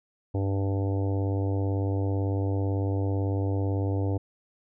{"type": "harmonic tone", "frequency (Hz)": 98, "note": "G2", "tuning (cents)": 0, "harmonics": [1, 3, 4, 5, 6, 7, 8, 9], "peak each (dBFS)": [-25, -32, -37, -36, -43, -42, -46, -46], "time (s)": [0.34, 4.18], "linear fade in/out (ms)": 10, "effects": []}